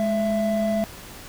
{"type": "tone pair together", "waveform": "triangle", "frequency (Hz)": [210, 665.8], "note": ["G#3", "E5"], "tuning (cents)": [19, 17], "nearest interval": "octave + minor sixth", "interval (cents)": 1998, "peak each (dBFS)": [-21, -21], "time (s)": [0, 0.84], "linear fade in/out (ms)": 0, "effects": ["pink hiss -41 dBFS RMS until 1.28 s"]}